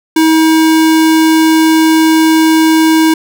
square tone, 319.3 Hz, D#4, 45 cents sharp, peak -6 dBFS, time 0.16-3.14 s, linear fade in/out 5 ms, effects none

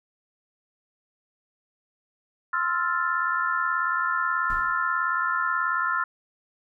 sine chord, F major seventh, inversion second, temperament equal, 1046.5 / 1318.5 / 1396.9 / 1760 Hz, C6 / E6 / F6 / A6, 0 / 0 / 0 / 0 cents, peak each -29 / -28 / -26 / -31 dBFS, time 2.53-6.04 s, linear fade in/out 5 ms
brown noise with exponential decay, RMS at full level -33 dBFS, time 4.5-4.9 s, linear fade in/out 1 ms, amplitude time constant 86 ms
effects none

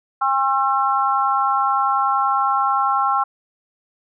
harmonic tone, 269 Hz, C4, 48 cents sharp, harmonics 3 / 4 / 5, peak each -20 / -20 / -20 dBFS, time 0.21-3.24 s, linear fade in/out 10 ms, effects none

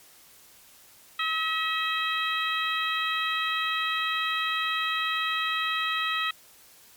harmonic tone, 642 Hz, E5, 46 cents flat, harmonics 2 / 3 / 4 / 5 / 6, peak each -29 / -31 / -32 / -33 / -34 dBFS, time 1.19-6.31 s, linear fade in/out 5 ms, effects white hiss -54 dBFS RMS until 6.96 s + MP3 96 kbps

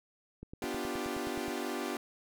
click train, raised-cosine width 3 ms, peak -31 dBFS, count 11, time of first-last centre 0.43-1.482 s, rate 9.51 Hz
sawtooth chord, G dominant seventh, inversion first, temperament equal, 246.9 / 293.7 / 349.2 / 392 Hz, B3 / D4 / F4 / G4, 0 / 0 / 0 / 0 cents, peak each -36 dBFS, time 0.62-1.97 s, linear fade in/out 2 ms
effects none

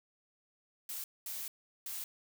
blue noise bursts at uneven times, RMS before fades -41 dBFS, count 3, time 0.89-1.04 / 1.26-1.48 / 1.86-2.04 s, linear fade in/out 2 ms, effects none

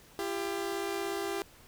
sawtooth tone pair together, 340 / 397 Hz, F4 / G4, -46 / +22 cents, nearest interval minor third, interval 268 cents, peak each -33 / -30 dBFS, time 0.19-1.42 s, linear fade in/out 0 ms, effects pink hiss -57 dBFS RMS until 1.67 s

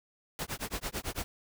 pink noise with tremolo, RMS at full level -34 dBFS, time 0.39-1.24 s, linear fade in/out 0 ms, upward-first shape sine, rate 9 Hz, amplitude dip 100%, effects none

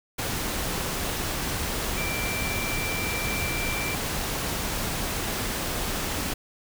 sine tone in noise, 2349 Hz, D7, in tune, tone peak -31 dBFS, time 1.97-3.95 s, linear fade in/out 10 ms, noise pink, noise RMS -29 dBFS, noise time 0.18-6.34 s, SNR -5 dB, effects none

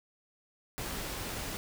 pink noise, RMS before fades -38 dBFS, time 0.78-1.57 s, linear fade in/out 0 ms, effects none

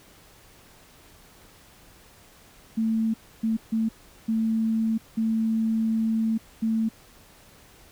sine tone bursts at uneven times, 223 Hz, A3, 23 cents sharp, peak -21 dBFS, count 6, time 2.77-3.14 / 3.43-3.57 / 3.72-3.89 / 4.28-4.98 / 5.17-6.38 / 6.62-6.89 s, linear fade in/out 10 ms, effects pink hiss -53 dBFS RMS until 7.91 s

